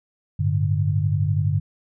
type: chord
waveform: sine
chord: G suspended second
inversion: none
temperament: equal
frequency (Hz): 98 / 110 / 146.83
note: G2 / A2 / D3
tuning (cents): 0 / 0 / 0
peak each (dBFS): -21 / -26 / -22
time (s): 0.39-1.6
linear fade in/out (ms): 10
effects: none